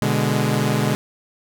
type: chord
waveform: sawtooth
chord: G# diminished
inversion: first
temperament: equal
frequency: 123.47 / 146.83 / 207.7 Hz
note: B2 / D3 / G#3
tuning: 0 / 0 / 0 cents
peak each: -18 dBFS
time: 0.02-0.95 s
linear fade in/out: 0 ms
effects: none